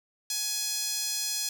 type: tone with high-pass filter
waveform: sawtooth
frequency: 839 Hz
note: G#5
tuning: 17 cents sharp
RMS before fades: -31 dBFS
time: 0.3-1.49 s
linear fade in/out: 2 ms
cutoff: 5100 Hz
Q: 1.6
effects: none